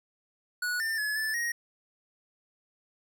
square tone with pitch steps, 1466 / 1795 / 1705 / 1749 / 1879 Hz, F#6 / A6 / G#6 / A6 / A#6, -16 / +34 / +45 / -11 / +13 cents, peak -29 dBFS, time 0.62-1.52 s, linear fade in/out 5 ms, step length 180 ms, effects none

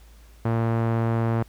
sawtooth tone with low-pass filter, 114.6 Hz, A#2, 29 cents flat, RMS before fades -23 dBFS, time 0.45-1.43 s, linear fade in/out 5 ms, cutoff 1300 Hz, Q 0.9, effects added 55 Hz sine -47 dBFS peak until 1.48 s + pink hiss -57 dBFS RMS until 1.48 s

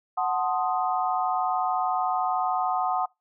sine chord, F# diminished seventh, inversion none, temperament equal, 740 / 880 / 1046.5 / 1244.5 Hz, F#5 / A5 / C6 / Eb6, 0 / 0 / 0 / 0 cents, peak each -25 / -31 / -31 / -30 dBFS, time 0.17-3.06 s, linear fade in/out 10 ms, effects noise-tail reverb RT60 0.2 s tail -24 dB re dry

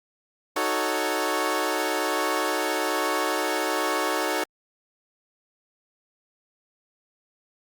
15% pulse chord, D# half-diminished seventh, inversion none, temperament equal, 311.1 / 370 / 440 / 554.4 Hz, D#4 / F#4 / A4 / C#5, 0 / 0 / 0 / 0 cents, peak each -23 dBFS, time 0.56-4.44 s, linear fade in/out 5 ms, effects Opus 48 kbps

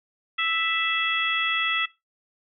harmonic tone with a mistuned harmonic, 659.3 Hz, E5, in tune, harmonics 2 / 3 / 4 / 5, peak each -28 / -28 / -28 / -28 dBFS, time 0.38-1.86 s, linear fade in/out 10 ms, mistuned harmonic 5, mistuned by +20 cents, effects noise-tail reverb RT60 0.2 s tail -17 dB re dry

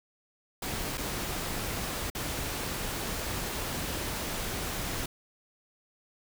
pink noise with dropouts, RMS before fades -34 dBFS, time 0.62-5.06 s, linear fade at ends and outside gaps 5 ms, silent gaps 0.974-0.978 / 2.101-2.149 s, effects none

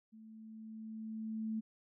sine tone with level ramp, 220 Hz, A3, in tune, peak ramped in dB -53 to -34 dBFS, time 0.12-1.61 s, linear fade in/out 20 ms, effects none

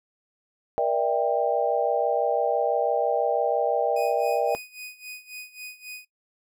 sine chord, E half-diminished seventh, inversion second, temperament just, 474.7 / 593.3 / 659.3 / 791.1 Hz, Bb4 / D5 / E5 / G5, +31 / +18 / 0 / +16 cents, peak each -26 dBFS, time 0.78-4.55 s, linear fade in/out 0 ms
sawtooth tone with tremolo, 2489 Hz, D#7, in tune, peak -32 dBFS, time 3.96-6.05 s, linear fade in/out 5 ms, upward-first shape sine, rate 3.7 Hz, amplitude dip 85%
effects noise-tail reverb RT60 0.1 s tail -18 dB re dry

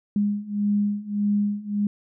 sine beating tone pair, 204.4 / 206.1 Hz, G#3 / G#3, -27 / -13 cents, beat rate 1.7 Hz, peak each -25 / -23 dBFS, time 0.16-1.87 s, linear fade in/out 2 ms, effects none

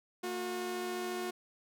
sawtooth tone pair together, 227.7 / 361.5 Hz, A#3 / F#4, -40 / -40 cents, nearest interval minor sixth, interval 800 cents, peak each -39 / -32 dBFS, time 0.23-1.31 s, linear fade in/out 10 ms, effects none

